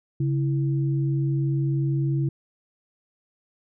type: tone pair together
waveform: sine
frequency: 138.58 / 329.6 Hz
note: C#3 / E4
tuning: 0 / 0 cents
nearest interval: octave + minor third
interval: 1500 cents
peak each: -21 / -30 dBFS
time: 0.2-2.29 s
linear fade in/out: 5 ms
effects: none